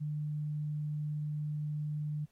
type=tone; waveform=sine; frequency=150 Hz; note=D3; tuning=37 cents sharp; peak=-33 dBFS; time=0-2.26 s; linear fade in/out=20 ms; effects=pink hiss -75 dBFS RMS until 2.31 s + AAC 48 kbps